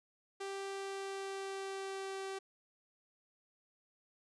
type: tone with pitch glide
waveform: sawtooth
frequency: 392 to 386.8 Hz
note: G4 to G4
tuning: 0 to -23 cents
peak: -36 dBFS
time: 0.4-2.39 s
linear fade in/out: 10 ms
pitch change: -23 cents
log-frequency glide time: 0.66-2.24 s
effects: resampled to 22050 Hz